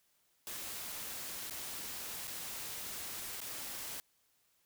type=noise with dropouts; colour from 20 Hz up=white; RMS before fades=-43 dBFS; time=0.47-4 s; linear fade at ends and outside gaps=0 ms; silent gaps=0.921-0.924 / 1.498-1.508 / 2.272-2.278 / 3.404-3.415 s; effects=white hiss -74 dBFS RMS until 4.65 s